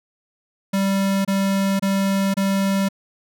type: tone bursts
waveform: square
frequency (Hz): 195.4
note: G3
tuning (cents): -5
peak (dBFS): -18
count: 4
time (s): 0.73-2.888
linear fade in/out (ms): 10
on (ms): 520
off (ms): 26
effects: none